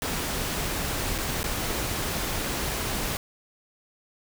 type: noise with dropouts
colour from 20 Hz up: pink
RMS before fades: -29 dBFS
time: 0.02-3.17 s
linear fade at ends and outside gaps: 1 ms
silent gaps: 1.181-1.185 / 1.431-1.441 s
effects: none